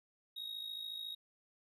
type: tone with amplitude modulation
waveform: triangle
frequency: 3769 Hz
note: A#7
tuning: 18 cents sharp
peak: -37 dBFS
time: 0.36-1.15 s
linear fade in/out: 10 ms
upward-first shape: sine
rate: 54 Hz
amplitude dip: 65%
effects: none